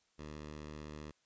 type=tone; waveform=10% pulse; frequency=75.5 Hz; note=D2; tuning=48 cents sharp; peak=-37 dBFS; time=0.18-1.12 s; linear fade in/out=20 ms; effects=white hiss -75 dBFS RMS until 1.25 s + resampled to 16000 Hz